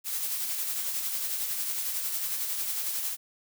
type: noise with tremolo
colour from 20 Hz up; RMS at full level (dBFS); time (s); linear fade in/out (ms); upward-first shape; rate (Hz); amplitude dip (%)
blue; -30; 0.04-3.17; 50; sine; 11; 35
effects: none